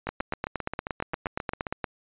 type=two click trains; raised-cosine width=0.5 ms; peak=-13 / -16 dBFS; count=16 / 13; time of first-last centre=0.09-1.842 / 0.07-1.668 s; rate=8.56 / 7.51 Hz; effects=resampled to 8000 Hz